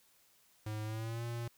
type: tone with pitch glide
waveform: square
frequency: 107.4 to 117.8 Hz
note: A2 to A#2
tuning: -41 to +19 cents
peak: -38 dBFS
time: 0.66-1.48 s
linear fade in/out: 5 ms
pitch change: +160 cents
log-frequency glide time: 0.84-1.24 s
effects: white hiss -68 dBFS RMS until 1.57 s